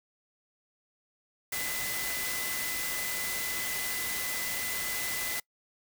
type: tone in noise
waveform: sine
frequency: 2013 Hz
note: B6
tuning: 33 cents sharp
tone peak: -37 dBFS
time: 1.52-5.4 s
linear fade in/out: 5 ms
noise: white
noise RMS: -34 dBFS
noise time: 1.52-5.4 s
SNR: -6 dB
effects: noise-tail reverb RT60 0.1 s tail -25 dB re dry